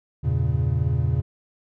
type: chord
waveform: triangle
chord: E diminished seventh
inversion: none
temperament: equal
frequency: 82.41 / 98 / 116.54 / 138.59 Hz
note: E2 / G2 / Bb2 / Db3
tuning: 0 / 0 / 0 / 0 cents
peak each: -23 / -28 / -22 / -22 dBFS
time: 0.23-1.22 s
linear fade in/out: 20 ms
effects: none